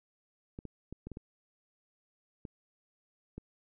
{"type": "clicks", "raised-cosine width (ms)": 3, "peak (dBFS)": -29, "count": 8, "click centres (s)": [0.589, 0.653, 0.926, 1.07, 1.117, 1.171, 2.452, 3.38], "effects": []}